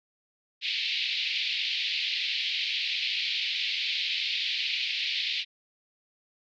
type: band-pass noise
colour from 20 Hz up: white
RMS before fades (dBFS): -30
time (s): 0.61-5.45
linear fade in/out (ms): 50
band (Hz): 2200 to 4300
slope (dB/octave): 48
effects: none